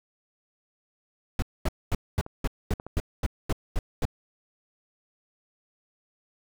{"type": "noise bursts", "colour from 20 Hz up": "brown", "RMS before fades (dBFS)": -24, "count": 11, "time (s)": [1.39, 4.053], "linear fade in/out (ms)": 2, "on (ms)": 33, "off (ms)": 230}
{"type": "clicks", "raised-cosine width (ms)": 1, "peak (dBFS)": -24, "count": 3, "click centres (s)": [2.264, 2.799, 2.866]}
{"effects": []}